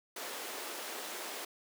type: high-pass noise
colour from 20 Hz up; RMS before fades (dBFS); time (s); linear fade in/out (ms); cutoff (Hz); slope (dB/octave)
pink; -42; 0.16-1.45; 5; 340; 24
effects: none